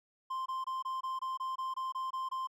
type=tone bursts; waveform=triangle; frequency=1046.5 Hz; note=C6; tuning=in tune; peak=-32 dBFS; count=12; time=0.3-2.473 s; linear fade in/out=10 ms; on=160 ms; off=23 ms; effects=none